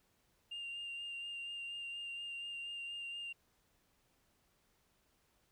sine tone with vibrato, 2794 Hz, F7, in tune, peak -40 dBFS, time 0.51-3.33 s, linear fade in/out 10 ms, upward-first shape sine, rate 4.2 Hz, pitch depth 17 cents each way, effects tanh soft clip ceiling -39 dBFS + pink hiss -75 dBFS RMS until 5.51 s

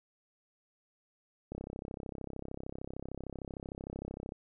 click train, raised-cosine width 2 ms, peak -27 dBFS, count 94, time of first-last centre 1.52-4.321 s, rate 33.2 Hz, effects none

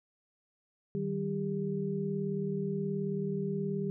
sine tone cluster, 154.7 / 193.4 / 400.9 Hz, D#3 / G3 / G4, -10 / -23 / +39 cents, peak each -36 / -34 / -35 dBFS, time 0.95-3.9 s, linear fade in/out 0 ms, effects none

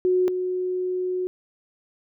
sine tone pair in turn, 366.1 / 366.1 Hz, F#4 / F#4, -18 / -18 cents, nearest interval unison, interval 0 cents, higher neither, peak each -17 / -23 dBFS, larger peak first, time 0.05-0.28 / 0.28-1.27 s, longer second, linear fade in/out 0 ms, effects none

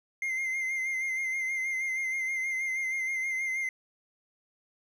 triangle tone with vibrato, 2093 Hz, C7, in tune, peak -27 dBFS, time 0.22-3.69 s, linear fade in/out 2 ms, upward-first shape sine, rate 6.3 Hz, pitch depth 36 cents each way, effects none

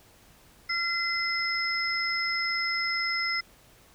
sine tone cluster, 1378 / 2051 / 5180 Hz, F6 / C7 / E8, -24 / -35 / -31 cents, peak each -34 / -28 / -31 dBFS, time 0.69-3.41 s, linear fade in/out 10 ms, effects pink hiss -57 dBFS RMS until 3.94 s

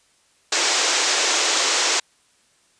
white band-pass noise, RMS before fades -20 dBFS, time 0.52-2 s, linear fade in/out 5 ms, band 310 to 7500 Hz, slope 48 dB/octave, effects white hiss -60 dBFS RMS until 2.79 s + resampled to 22050 Hz

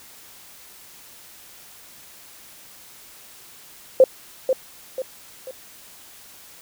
sine tone with echo, 522 Hz, C5, 4 cents flat, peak -7 dBFS, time 4-4.04 s, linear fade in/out 2 ms, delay 490 ms, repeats 3, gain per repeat -8 dB, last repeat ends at 5.51 s, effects white hiss -46 dBFS RMS until 6.61 s

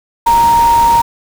sine tone in noise, 932.3 Hz, A#5, in tune, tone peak -6 dBFS, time 0.26-1.02 s, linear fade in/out 10 ms, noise pink, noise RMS -22 dBFS, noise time 0.26-1.02 s, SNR +13 dB, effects none

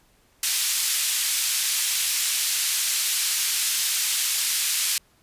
white band-pass noise, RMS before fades -24 dBFS, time 0.43-4.98 s, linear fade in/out 2 ms, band 2400 to 11000 Hz, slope 12 dB/octave, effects pink hiss -61 dBFS RMS until 5.22 s + resampled to 32000 Hz

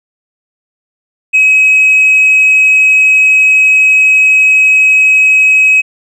triangle tone with tanh clipping, 2548 Hz, D#7, 41 cents sharp, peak -4 dBFS, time 1.33-5.82 s, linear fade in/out 20 ms, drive 5 dB, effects none

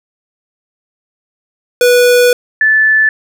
square / sine tone pair in turn, 490.2 / 1746.9 Hz, B4 / A6, -13 / -13 cents, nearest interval octave + minor seventh, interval 2200 cents, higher second, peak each -6 dBFS, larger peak neither, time 1.81-2.33 / 2.61-3.09 s, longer first, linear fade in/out 2 ms, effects none

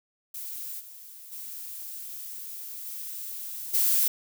violet noise with level steps, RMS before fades -37 / -46 / -39 / -37 / -23 dBFS, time 0.34-4.08 s, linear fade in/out 5 ms, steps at 0.79 / 1.31 / 2.85 / 3.73 s, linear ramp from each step 20 ms, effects none

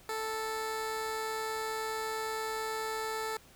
15% pulse tone with amplitude modulation, 440 Hz, A4, in tune, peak -26 dBFS, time 0.09-3.37 s, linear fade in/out 2 ms, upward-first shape sine, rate 129 Hz, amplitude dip 25%, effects pink hiss -58 dBFS RMS until 3.55 s

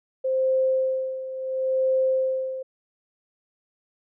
sine tone with tremolo, 523.3 Hz, C5, in tune, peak -18 dBFS, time 0.24-2.63 s, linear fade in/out 10 ms, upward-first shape sine, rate 0.72 Hz, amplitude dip 75%, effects none

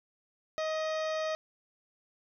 harmonic tone with a mistuned harmonic, 629 Hz, D#5, 19 cents sharp, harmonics 1 / 2 / 3 / 4 / 5 / 6 / 7 / 8 / 9 / 10, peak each -31 / -39 / -42 / -47 / -51 / -47 / -51 / -50 / -56 / -55 dBFS, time 0.58-1.35 s, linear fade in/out 0 ms, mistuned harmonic 4, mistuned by -23 cents, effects none

